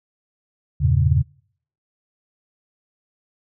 sine chord, E diminished seventh, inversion none, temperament equal, 82.41 / 98 / 116.54 / 138.59 Hz, E2 / G2 / Bb2 / Db3, 0 / 0 / 0 / 0 cents, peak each -19 / -22 / -21 / -18 dBFS, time 0.8-1.23 s, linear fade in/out 20 ms, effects noise-tail reverb RT60 0.6 s tail -26 dB re dry

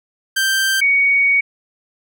sawtooth / sine tone pair in turn, 1568 / 2239 Hz, G6 / C#7, 0 / +17 cents, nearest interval tritone, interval 617 cents, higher second, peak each -11 dBFS, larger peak neither, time 0.36-0.81 / 0.81-1.41 s, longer second, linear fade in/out 10 ms, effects none

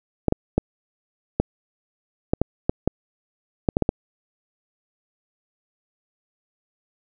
clicks, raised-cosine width 2 ms, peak -4 dBFS, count 12, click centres 0.283 / 0.324 / 0.58 / 1.4 / 2.335 / 2.416 / 2.695 / 2.876 / 3.688 / 3.769 / 3.823 / 3.891 s, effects none

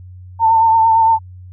sine tone with vibrato, 899 Hz, A5, 37 cents sharp, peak -8 dBFS, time 0.39-1.19 s, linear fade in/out 50 ms, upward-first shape sine, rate 8.8 Hz, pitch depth 31 cents each way, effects added 91 Hz sine -33 dBFS peak until 1.52 s

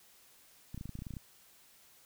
clicks, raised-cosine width 5 ms, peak -30 dBFS, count 12, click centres 0.745 / 0.777 / 0.811 / 0.856 / 0.893 / 0.954 / 0.99 / 1.021 / 1.068 / 1.107 / 1.138 / 1.168 s, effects white hiss -62 dBFS RMS until 2.05 s

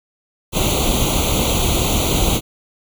pink noise with comb filter, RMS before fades -17 dBFS, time 0.52-2.41 s, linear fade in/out 50 ms, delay 0.29 ms, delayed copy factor +0.95, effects none

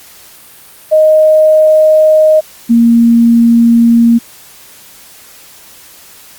sine tone pair in turn, 622.3 / 233.1 Hz, D#5 / A#3, 0 / 0 cents, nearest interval octave + perfect fourth, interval 1700 cents, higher first, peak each -3 dBFS, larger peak neither, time 0.91-2.41 / 2.69-4.19 s, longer neither, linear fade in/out 20 ms, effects white hiss -37 dBFS RMS until 6.38 s + Opus 48 kbps

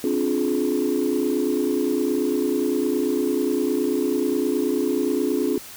sine chord, D half-diminished seventh, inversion third, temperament just, 264.3 / 293.7 / 352.4 / 422.9 Hz, C4 / D4 / F4 / Ab4, +18 / 0 / +16 / +31 cents, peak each -24 dBFS, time 0.04-5.58 s, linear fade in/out 2 ms, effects tanh soft clip ceiling -13 dBFS + white hiss -40 dBFS RMS until 5.76 s

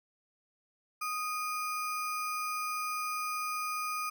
sine tone with sample-and-hold, 1244.5 Hz, D#6, in tune, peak -32 dBFS, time 1.01-4.1 s, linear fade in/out 10 ms, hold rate 3675 Hz, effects none

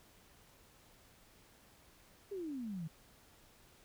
sine exponential sweep, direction down, 415.3 to 152.3 Hz, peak -39 dBFS, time 2.31-2.88 s, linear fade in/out 10 ms, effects pink hiss -64 dBFS RMS until 3.84 s

